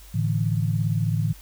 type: chord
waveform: sine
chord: A suspended fourth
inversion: none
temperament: equal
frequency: 110 / 146.83 / 164.81 Hz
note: A2 / D3 / E3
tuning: 0 / 0 / 0 cents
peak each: -23 / -26 / -26 dBFS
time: 0.14-1.33 s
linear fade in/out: 10 ms
effects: added 50 Hz sine -44 dBFS peak until 1.41 s + white hiss -50 dBFS RMS until 1.41 s